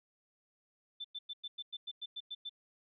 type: tone bursts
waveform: sine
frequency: 3536 Hz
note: A7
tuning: 8 cents sharp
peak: -39 dBFS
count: 11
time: 1-2.495 s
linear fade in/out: 10 ms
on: 45 ms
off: 100 ms
effects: none